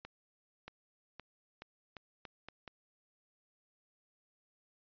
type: accelerating click train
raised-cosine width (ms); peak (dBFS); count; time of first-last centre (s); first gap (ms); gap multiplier
0.3; -30; 8; 0.05-2.678; 630; 0.82
effects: resampled to 11025 Hz